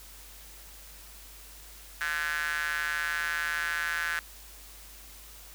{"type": "tone with high-pass filter", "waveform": "square", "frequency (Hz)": 80.1, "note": "E2", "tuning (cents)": -49, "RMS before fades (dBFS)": -31, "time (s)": [2.01, 4.19], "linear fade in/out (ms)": 0, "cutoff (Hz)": 1600, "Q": 7.2, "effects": ["added 50 Hz sine -51 dBFS peak until 5.54 s", "white hiss -50 dBFS RMS until 5.54 s"]}